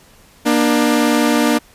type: tone pair together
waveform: sawtooth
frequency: 237.1 / 298.7 Hz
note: A#3 / D4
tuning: +30 / +29 cents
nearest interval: major third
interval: 399 cents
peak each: -11 dBFS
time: 0.45-1.59 s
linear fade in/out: 20 ms
effects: pink hiss -48 dBFS RMS until 1.74 s + resampled to 32000 Hz